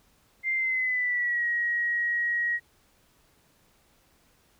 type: tone with pitch glide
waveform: sine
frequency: 2093 to 1897.2 Hz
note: C7 to A#6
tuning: 0 to +30 cents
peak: -24 dBFS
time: 0.43-2.6 s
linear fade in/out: 50 ms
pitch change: -170 cents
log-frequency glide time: 0.55-1.45 s
effects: pink hiss -64 dBFS RMS until 4.59 s